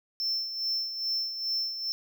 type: tone with tremolo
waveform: triangle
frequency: 5340 Hz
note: E8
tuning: 22 cents sharp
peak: -25 dBFS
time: 0.2-1.92 s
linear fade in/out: 0 ms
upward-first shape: sine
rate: 2.4 Hz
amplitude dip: 60%
effects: none